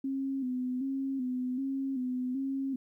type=tone with vibrato; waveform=sine; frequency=261.1 Hz; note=C4; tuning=3 cents flat; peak=-30 dBFS; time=0.04-2.76 s; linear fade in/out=5 ms; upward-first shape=square; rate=1.3 Hz; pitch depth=59 cents each way; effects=12-bit